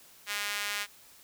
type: tone with high-pass filter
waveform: sawtooth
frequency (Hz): 205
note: G#3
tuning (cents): -22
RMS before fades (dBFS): -34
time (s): 0.26-0.87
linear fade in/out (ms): 50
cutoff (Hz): 1900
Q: 1.2
effects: white hiss -56 dBFS RMS until 1.23 s